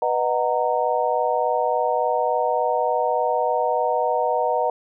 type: chord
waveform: sine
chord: B major seventh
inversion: none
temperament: just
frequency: 493.9 / 617.4 / 740.8 / 926 Hz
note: B4 / D#5 / F#5 / A#5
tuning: 0 / -14 / +2 / -12 cents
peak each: -24 dBFS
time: 0.02-4.7 s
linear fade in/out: 2 ms
effects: none